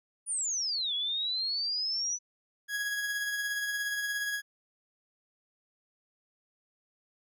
sine exponential two-way sweep, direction down then up, 9770 to 3337 to 6000 Hz, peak -29 dBFS, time 0.26-2.19 s, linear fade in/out 50 ms, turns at 0.94 s
40% pulse tone with tremolo, 1661.2 Hz, G#6, in tune, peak -28 dBFS, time 2.68-4.42 s, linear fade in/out 50 ms, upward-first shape triangle, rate 17 Hz, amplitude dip 40%
effects none

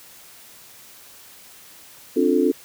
sine chord, D minor seventh, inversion third, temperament just, 264.3 / 293.7 / 352.4 / 440.5 Hz, C4 / D4 / F4 / A4, +18 / 0 / +16 / +2 cents, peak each -21 dBFS, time 2.16-2.52 s, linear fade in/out 10 ms, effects white hiss -46 dBFS RMS until 2.64 s + high-pass 60 Hz 12 dB/octave

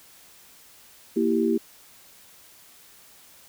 sine chord, E diminished, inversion second, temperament equal, 233.1 / 329.6 / 392 Hz, Bb3 / E4 / G4, 0 / 0 / 0 cents, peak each -24 dBFS, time 1.16-1.58 s, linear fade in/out 10 ms, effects white hiss -52 dBFS RMS until 3.48 s

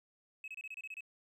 triangle tone bursts, 2571 Hz, E7, 44 cents flat, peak -39 dBFS, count 9, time 0.44-1.007 s, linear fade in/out 2 ms, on 39 ms, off 27 ms, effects tanh soft clip ceiling -38 dBFS

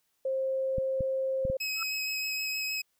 sine tone, 530 Hz, C5, 22 cents sharp, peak -27 dBFS, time 0.25-1.57 s, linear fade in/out 5 ms
clicks, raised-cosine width 5 ms, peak -22 dBFS, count 4, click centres 0.783 / 1.007 / 1.452 / 1.5 s
25% pulse tone with vibrato, 2552 Hz, D#7, 43 cents sharp, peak -27 dBFS, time 1.6-2.82 s, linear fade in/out 10 ms, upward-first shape sine, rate 6.4 Hz, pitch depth 11 cents each way
sine tone with exponential growth, 1328 Hz, E6, 12 cents sharp, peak -30 dBFS, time 1.75-1.83 s, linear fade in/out 2 ms, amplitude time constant 17 ms
effects white hiss -75 dBFS RMS until 2.99 s

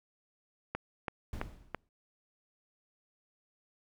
click train, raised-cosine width 0.5 ms, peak -19 dBFS, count 4, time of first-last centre 0.75-1.747 s, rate 3.01 Hz
brown noise with exponential decay, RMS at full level -37 dBFS, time 1.33-1.89 s, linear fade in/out 2 ms, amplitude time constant 120 ms
effects none

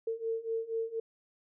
sine beating tone pair, 450 / 454.2 Hz, A4 / A#4, +39 / -45 cents, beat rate 4.2 Hz, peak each -36 / -34 dBFS, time 0.07-1 s, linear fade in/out 5 ms, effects none

